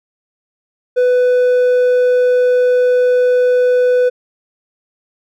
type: tone with hard clipping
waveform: sine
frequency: 497.7 Hz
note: B4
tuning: 13 cents sharp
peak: -10 dBFS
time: 0.96-4.1 s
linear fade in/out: 20 ms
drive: 3 dB
effects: none